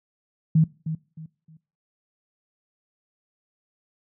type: tone with echo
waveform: sine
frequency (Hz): 158.7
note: D#3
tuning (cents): +35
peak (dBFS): -13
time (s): 0.55-0.64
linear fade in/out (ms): 5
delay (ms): 310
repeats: 3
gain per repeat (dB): -11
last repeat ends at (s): 1.57
effects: noise-tail reverb RT60 0.4 s tail -21 dB re dry + high-pass 100 Hz 12 dB/octave